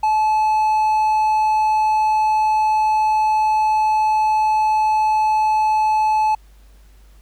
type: tone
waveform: triangle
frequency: 863 Hz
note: A5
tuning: 34 cents flat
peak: -12 dBFS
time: 0.03-6.35 s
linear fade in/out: 5 ms
effects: added 50 Hz sine -44 dBFS peak until 7.21 s + pink hiss -57 dBFS RMS until 7.21 s